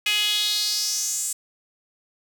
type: tone with high-pass filter sweep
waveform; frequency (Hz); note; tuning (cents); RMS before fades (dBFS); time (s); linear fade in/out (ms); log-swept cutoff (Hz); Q
sawtooth; 418.9; G#4; +15; -24; 0.06-1.33; 5; 2600 to 8100; 4.4
effects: none